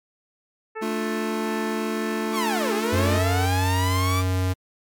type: harmonic tone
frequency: 440 Hz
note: A4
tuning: in tune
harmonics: 1 / 2 / 3 / 4 / 5 / 6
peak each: -31 / -36 / -37 / -38 / -44 / -47 dBFS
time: 0.75-3.47 s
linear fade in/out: 20 ms
type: chord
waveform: square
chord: D minor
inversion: second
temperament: just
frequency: 220.2 / 293.7 / 352.4 Hz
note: A3 / D4 / F4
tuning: +2 / 0 / +16 cents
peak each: -28 / -34 / -31 dBFS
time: 0.81-3.19 s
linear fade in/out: 20 ms
type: linear two-way sweep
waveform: sawtooth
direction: down then up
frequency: 1189 to 394.8 to 1189 Hz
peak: -21 dBFS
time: 2.32-4.24 s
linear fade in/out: 50 ms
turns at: 2.73 s
type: tone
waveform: square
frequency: 92.5 Hz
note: F#2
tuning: in tune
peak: -21 dBFS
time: 2.92-4.54 s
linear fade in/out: 20 ms
effects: MP3 96 kbps